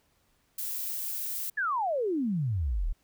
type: noise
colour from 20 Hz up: violet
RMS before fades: -34 dBFS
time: 0.58-1.5 s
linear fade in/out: 5 ms
type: exponential sweep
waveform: sine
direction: down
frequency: 1763 to 32.59 Hz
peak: -26 dBFS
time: 1.57-2.93 s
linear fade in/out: 10 ms
effects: pink hiss -70 dBFS RMS until 3.03 s